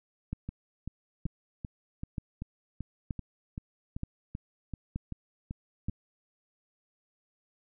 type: two click trains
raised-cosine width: 5 ms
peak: -21 / -24 dBFS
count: 7 / 15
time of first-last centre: 0.33-5.886 / 0.49-5.895 s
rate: 1.08 / 2.59 Hz
effects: none